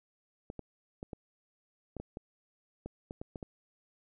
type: clicks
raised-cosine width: 2 ms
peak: -27 dBFS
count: 12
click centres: 0.501 / 0.593 / 1.029 / 1.132 / 1.967 / 2 / 2.171 / 2.86 / 3.109 / 3.215 / 3.358 / 3.428 s
effects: none

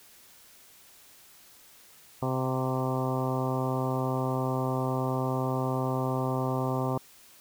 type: harmonic tone with a mistuned harmonic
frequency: 130 Hz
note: C3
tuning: 11 cents flat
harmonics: 1 / 2 / 3 / 4 / 5 / 6 / 7 / 8 / 9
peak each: -30 / -33 / -35 / -36 / -37 / -38 / -38 / -39 / -40 dBFS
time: 2.22-6.98 s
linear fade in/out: 5 ms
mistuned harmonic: 6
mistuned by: -21 cents
effects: white hiss -55 dBFS RMS until 7.4 s

